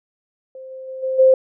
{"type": "tone with level steps", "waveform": "sine", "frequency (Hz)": 523.3, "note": "C5", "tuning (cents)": 0, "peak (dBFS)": [-33, -31, -28, -19, -8], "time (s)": [0.55, 1.34], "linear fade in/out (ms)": 2, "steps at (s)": [0.7, 0.87, 1.02, 1.18], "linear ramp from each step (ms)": 20, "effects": []}